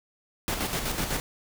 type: noise with tremolo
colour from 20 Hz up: pink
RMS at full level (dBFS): -28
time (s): 0.48-1.2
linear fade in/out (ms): 0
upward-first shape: square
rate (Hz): 8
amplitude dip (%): 45
effects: none